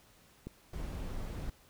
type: click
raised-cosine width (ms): 3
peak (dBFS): -28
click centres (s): 0.47
type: noise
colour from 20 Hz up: brown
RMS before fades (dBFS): -39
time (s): 0.73-1.5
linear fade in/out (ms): 5
effects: pink hiss -63 dBFS RMS until 1.69 s